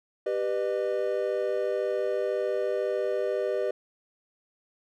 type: chord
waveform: triangle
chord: G augmented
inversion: none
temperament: equal with one note detuned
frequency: 392 / 493.9 / 608 Hz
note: G4 / B4 / D#5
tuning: 0 / 0 / -40 cents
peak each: -28 dBFS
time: 0.26-3.71 s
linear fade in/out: 5 ms
effects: none